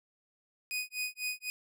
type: tone with tremolo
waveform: sawtooth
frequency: 2489 Hz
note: D#7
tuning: in tune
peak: -28 dBFS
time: 0.71-1.5 s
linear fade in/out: 0 ms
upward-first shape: sine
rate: 4 Hz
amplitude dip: 100%
effects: none